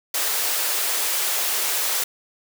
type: high-pass noise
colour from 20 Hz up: white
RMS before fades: -23 dBFS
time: 0.14-2.04 s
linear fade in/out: 5 ms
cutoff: 400 Hz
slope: 24 dB/octave
effects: none